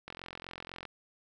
click train, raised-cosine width 0.3 ms, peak -26 dBFS, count 35, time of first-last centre 0.08-0.853 s, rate 44 Hz, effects none

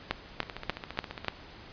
two click trains, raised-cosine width 0.3 ms, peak -21 / -11 dBFS, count 13 / 5, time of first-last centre 0.43-1.246 / 0.11-1.283 s, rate 14.7 / 3.41 Hz, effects pink hiss -49 dBFS RMS until 1.72 s + resampled to 11025 Hz

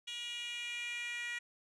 10% pulse tone with high-pass filter sweep, 478.5 Hz, A#4, 45 cents sharp, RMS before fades -41 dBFS, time 0.07-1.39 s, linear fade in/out 10 ms, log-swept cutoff 3100 to 2000 Hz, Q 4.1, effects resampled to 24000 Hz

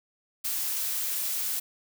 blue noise, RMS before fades -30 dBFS, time 0.44-1.6 s, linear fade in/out 10 ms, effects none

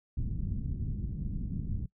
pink low-pass noise, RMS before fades -34 dBFS, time 0.17-1.86 s, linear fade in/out 5 ms, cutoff 210 Hz, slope 24 dB/octave, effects noise-tail reverb RT60 0.1 s tail -22 dB re dry

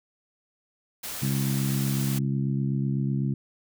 white noise, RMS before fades -35 dBFS, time 1.03-2.19 s, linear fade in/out 10 ms
harmonic tone, 68 Hz, C#2, 33 cents flat, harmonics 2 / 3 / 4 / 5, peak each -25 / -29 / -35 / -39 dBFS, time 1.22-3.34 s, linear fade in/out 5 ms
effects none

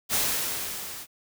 white noise with level ramp, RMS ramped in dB -23 to -40 dBFS, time 0.09-1.07 s, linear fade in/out 50 ms, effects none

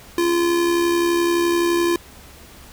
square tone with amplitude modulation, 343.9 Hz, F4, 27 cents flat, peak -15 dBFS, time 0.18-1.96 s, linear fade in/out 2 ms, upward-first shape sine, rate 71.7 Hz, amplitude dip 40%, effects added 70 Hz sine -49 dBFS peak until 2.72 s + pink hiss -44 dBFS RMS until 2.72 s

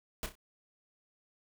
pink noise with echo, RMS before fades -36 dBFS, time 0.23-0.26 s, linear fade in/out 0 ms, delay 31 ms, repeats 3, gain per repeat -9 dB, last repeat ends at 0.353 s, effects none

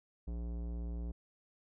sine tone with tanh clipping, 58.27 Hz, A#1, in tune, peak -39 dBFS, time 0.27-1.12 s, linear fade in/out 10 ms, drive 17 dB, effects none

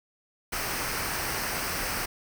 pink noise with comb filter, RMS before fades -31 dBFS, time 0.52-2.06 s, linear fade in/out 10 ms, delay 0.28 ms, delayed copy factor -0.55, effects none

